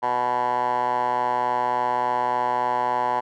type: tone with band-pass filter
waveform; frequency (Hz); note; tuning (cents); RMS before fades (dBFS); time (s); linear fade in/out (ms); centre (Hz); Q
10% pulse; 123.47; B2; 0; -23; 0.02-3.21; 20; 950; 7.4
effects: none